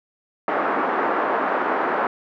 white band-pass noise, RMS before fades -22 dBFS, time 0.48-2.07 s, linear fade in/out 2 ms, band 260 to 1400 Hz, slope 24 dB/octave, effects none

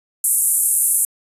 white band-pass noise, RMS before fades -17 dBFS, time 0.24-1.05 s, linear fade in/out 2 ms, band 8400 to 12000 Hz, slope 48 dB/octave, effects resampled to 32000 Hz

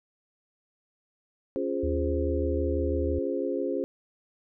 sine chord, Db major seventh, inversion none, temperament equal, 277.2 / 349.2 / 415.3 / 523.3 Hz, Db4 / F4 / Ab4 / C5, 0 / 0 / 0 / 0 cents, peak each -32 dBFS, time 1.56-3.84 s, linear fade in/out 0 ms
sine tone, 77.78 Hz, D#2, in tune, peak -28 dBFS, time 1.83-3.19 s, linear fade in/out 5 ms
effects none

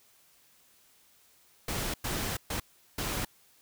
pink noise bursts at uneven times, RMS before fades -33 dBFS, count 4, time 1.68-1.94 / 2.04-2.37 / 2.5-2.6 / 2.98-3.25 s, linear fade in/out 5 ms, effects white hiss -63 dBFS RMS until 3.61 s

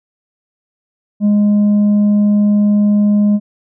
sine tone with tanh clipping, 206.8 Hz, G#3, 7 cents flat, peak -9 dBFS, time 1.2-3.4 s, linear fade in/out 50 ms, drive 3 dB, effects none

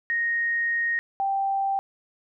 sine tone pair in turn, 1864.7 / 784 Hz, A#6 / G5, 0 / 0 cents, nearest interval octave + minor third, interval 1500 cents, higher first, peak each -22 / -22 dBFS, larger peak neither, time 0.1-0.99 / 1.2-1.79 s, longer first, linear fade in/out 0 ms, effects none

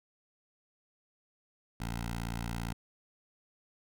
10% pulse tone with notch filter, 57.6 Hz, A#1, 20 cents flat, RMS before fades -37 dBFS, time 1.8-2.73 s, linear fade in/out 5 ms, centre 360 Hz, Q 1.1, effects none

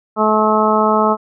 harmonic tone, 215.4 Hz, A3, 37 cents flat, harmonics 1 / 2 / 3 / 4 / 5 / 6, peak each -18 / -18 / -18 / -18 / -18 / -18 dBFS, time 0.16-1.17 s, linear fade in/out 50 ms, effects none

